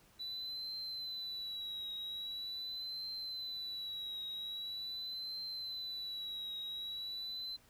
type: tone with vibrato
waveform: sine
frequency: 3961 Hz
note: B7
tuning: 4 cents sharp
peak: -38 dBFS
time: 0.19-7.57 s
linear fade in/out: 20 ms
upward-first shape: triangle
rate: 0.43 Hz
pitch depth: 68 cents each way
effects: tanh soft clip ceiling -38 dBFS + pink hiss -66 dBFS RMS until 7.69 s